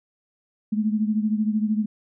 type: beating tone pair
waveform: sine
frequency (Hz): 212 / 225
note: G#3 / A3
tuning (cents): +36 / +39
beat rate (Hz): 13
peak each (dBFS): -21 / -26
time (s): 0.72-1.86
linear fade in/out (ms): 10
effects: none